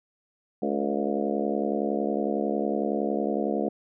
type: harmonic tone with a mistuned harmonic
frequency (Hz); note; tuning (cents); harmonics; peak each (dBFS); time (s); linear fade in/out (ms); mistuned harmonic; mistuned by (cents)
70.9; C#2; +40; 3 / 4 / 5 / 6 / 7 / 8 / 9 / 10; -30 / -31 / -32 / -33 / -33 / -34 / -35 / -35; 0.62-3.69; 5; 6; +47
effects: none